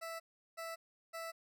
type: tone bursts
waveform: 20% pulse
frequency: 659.3 Hz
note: E5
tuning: in tune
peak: -37 dBFS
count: 3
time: 0.01-1.32 s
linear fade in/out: 20 ms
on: 190 ms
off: 370 ms
effects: none